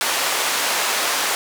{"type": "band-pass noise", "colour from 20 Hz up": "pink", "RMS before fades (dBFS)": -21, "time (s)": [0.01, 1.35], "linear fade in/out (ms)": 0, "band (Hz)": [720, 12000], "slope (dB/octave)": 12, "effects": []}